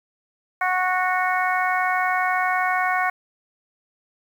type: harmonic tone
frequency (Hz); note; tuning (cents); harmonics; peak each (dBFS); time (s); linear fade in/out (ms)
367.9; F#4; -10; 2 / 3 / 4 / 5 / 6; -23 / -25 / -26 / -27 / -28; 0.61-3.1; 5
effects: 8-bit